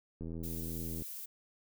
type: click train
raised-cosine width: 3 ms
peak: -30 dBFS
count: 68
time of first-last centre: 0.21-1.021 s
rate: 82.6 Hz
type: noise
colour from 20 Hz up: violet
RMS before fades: -44 dBFS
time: 0.43-1.26 s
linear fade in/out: 10 ms
effects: none